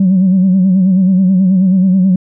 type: tone with vibrato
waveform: sine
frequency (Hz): 187.5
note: F#3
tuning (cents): +23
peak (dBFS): -5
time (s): 0-2.16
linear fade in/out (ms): 5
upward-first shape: sine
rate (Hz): 9.3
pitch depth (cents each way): 68
effects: tanh soft clip ceiling -3 dBFS